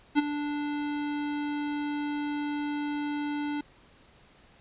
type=tone with ADSR envelope; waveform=square; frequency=293.1 Hz; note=D4; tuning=3 cents flat; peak=-18 dBFS; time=0.15-3.61 s; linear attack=36 ms; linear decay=21 ms; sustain=-12 dB; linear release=5 ms; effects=pink hiss -58 dBFS RMS until 4.6 s + resampled to 8000 Hz